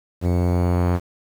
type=tone with low-pass filter sweep; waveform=sawtooth; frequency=88.4 Hz; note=F2; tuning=22 cents sharp; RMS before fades=-19 dBFS; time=0.21-1 s; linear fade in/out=50 ms; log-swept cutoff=530 to 1300 Hz; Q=0.92; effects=7-bit